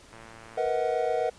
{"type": "click train", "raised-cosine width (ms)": 0.5, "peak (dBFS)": -32, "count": 51, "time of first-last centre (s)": [0.13, 0.572], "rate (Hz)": 113}
{"type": "chord", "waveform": "triangle", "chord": "B major seventh", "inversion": "third", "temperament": "equal with one note detuned", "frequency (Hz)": [466.2, 493.9, 637.2, 740], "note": ["A#4", "B4", "D#5", "F#5"], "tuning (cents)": [0, 0, 41, 0], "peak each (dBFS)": -28, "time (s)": [0.57, 1.3], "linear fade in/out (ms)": 10}
{"effects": ["pink hiss -53 dBFS RMS until 1.38 s", "resampled to 22050 Hz"]}